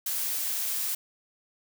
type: noise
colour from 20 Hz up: blue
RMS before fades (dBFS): -30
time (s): 0.06-0.95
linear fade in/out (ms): 5
effects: none